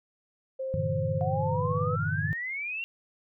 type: tone with pitch glide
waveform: sine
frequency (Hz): 528 to 495.5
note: C5 to B4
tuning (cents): +16 to +6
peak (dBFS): -30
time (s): 0.59-1.96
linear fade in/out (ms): 10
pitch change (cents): -110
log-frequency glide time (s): 1.42-1.65
type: chord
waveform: sine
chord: E half-diminished seventh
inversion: first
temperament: equal with one note detuned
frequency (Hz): 98 / 116.54 / 148.28 / 164.81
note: G2 / Bb2 / D3 / E3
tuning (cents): 0 / 0 / +17 / 0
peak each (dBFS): -32 / -34 / -31 / -35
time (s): 0.74-2.33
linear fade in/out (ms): 0
type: exponential sweep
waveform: sine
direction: up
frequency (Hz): 709 to 2783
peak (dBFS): -31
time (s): 1.21-2.84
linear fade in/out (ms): 0
effects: none